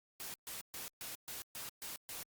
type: noise bursts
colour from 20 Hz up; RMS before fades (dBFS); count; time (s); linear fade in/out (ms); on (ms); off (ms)
white; -45; 8; 0.2-2.23; 0; 140; 130
effects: Opus 48 kbps